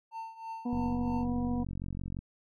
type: tone with tremolo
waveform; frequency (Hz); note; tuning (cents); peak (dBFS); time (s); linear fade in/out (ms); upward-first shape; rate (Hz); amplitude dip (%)
triangle; 900; A5; +39; -34; 0.11-1.26; 50; triangle; 3.1; 85
type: harmonic tone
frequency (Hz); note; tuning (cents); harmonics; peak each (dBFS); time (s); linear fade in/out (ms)
243.1; B3; -27; 1 / 2 / 3 / 4; -30 / -43 / -43 / -46; 0.65-1.64; 10
type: click train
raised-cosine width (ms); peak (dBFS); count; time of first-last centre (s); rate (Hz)
5; -26; 68; 0.73-2.19; 45.9
effects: none